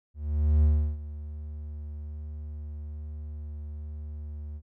triangle tone with ADSR envelope, 74.9 Hz, D2, 35 cents sharp, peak -15 dBFS, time 0.14-4.62 s, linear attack 490 ms, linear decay 340 ms, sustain -18 dB, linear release 58 ms, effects none

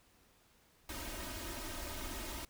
pink noise with comb filter, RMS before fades -43 dBFS, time 0.89-2.45 s, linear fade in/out 2 ms, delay 3.2 ms, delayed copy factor +0.9, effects pink hiss -68 dBFS RMS until 2.49 s

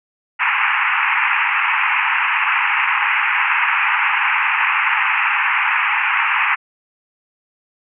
white band-pass noise, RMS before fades -17 dBFS, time 0.39-6.56 s, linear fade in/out 20 ms, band 830 to 2700 Hz, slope 96 dB/octave, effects none

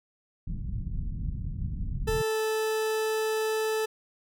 pink low-pass noise, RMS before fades -32 dBFS, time 0.47-2.22 s, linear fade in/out 5 ms, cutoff 170 Hz, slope 24 dB/octave
40% pulse tone with pitch glide, 440 to 437.2 Hz, A4 to A4, 0 to -11 cents, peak -25 dBFS, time 2.07-3.86 s, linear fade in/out 10 ms, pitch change -11 cents, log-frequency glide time 2.21-2.4 s
effects none

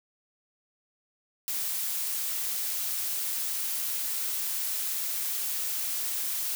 blue noise, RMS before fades -31 dBFS, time 1.48-6.55 s, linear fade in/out 0 ms, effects none

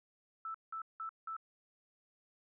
sine tone bursts, 1318.5 Hz, E6, in tune, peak -39 dBFS, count 4, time 0.45-1.366 s, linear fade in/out 2 ms, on 94 ms, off 180 ms, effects none

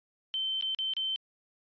sine tone with dropouts, 3093 Hz, G7, 24 cents flat, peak -29 dBFS, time 0.34-1.16 s, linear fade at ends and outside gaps 0 ms, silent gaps 0.611-0.624 / 0.748-0.788 / 0.936-0.967 s, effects resampled to 11025 Hz

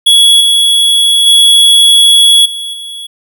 square tone with level steps, 3362 Hz, G#7, 20 cents sharp, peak -3 / -6 / -3 / -18 / -22 dBFS, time 0.06-3.07 s, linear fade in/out 10 ms, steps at 0.4 / 1.26 / 2.45 / 2.73 s, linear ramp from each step 10 ms, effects none

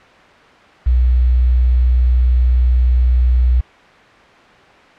sine tone with quantisation, 61.74 Hz, B1, in tune, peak -9 dBFS, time 0.86-3.61 s, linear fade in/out 10 ms, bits 6, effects white hiss -43 dBFS RMS until 4.98 s + low-pass 2000 Hz 12 dB/octave

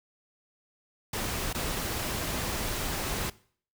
pink noise with dropouts, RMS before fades -32 dBFS, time 1.13-3.3 s, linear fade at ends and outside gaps 5 ms, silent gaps 1.53-1.546 s, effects noise-tail reverb RT60 0.5 s tail -20 dB re dry

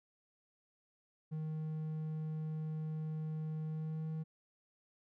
triangle tone with pitch glide, 156.3 to 158.21 Hz, D#3 to D#3, +8 to +29 cents, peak -35 dBFS, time 1.31-4.24 s, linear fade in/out 20 ms, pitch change +21 cents, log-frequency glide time 3.64-4.08 s, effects none

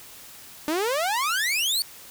sawtooth exponential sweep, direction up, 293.7 to 4600 Hz, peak -19 dBFS, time 0.68-1.82 s, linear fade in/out 0 ms, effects white hiss -45 dBFS RMS until 2.1 s

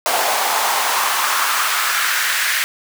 pink noise with high-pass filter sweep, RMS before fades -18 dBFS, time 0.06-2.64 s, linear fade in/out 0 ms, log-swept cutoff 700 to 1800 Hz, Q 2.4, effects none

